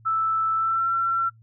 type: tone with pitch glide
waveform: sine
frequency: 1318.5 to 1354 Hz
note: E6 to E6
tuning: 0 to +46 cents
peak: -20 dBFS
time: 0.05-1.3 s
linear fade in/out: 20 ms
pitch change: +46 cents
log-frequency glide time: 0.55-0.88 s
effects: noise-tail reverb RT60 0.1 s tail -22 dB re dry + added 112 Hz sine -50 dBFS peak until 1.42 s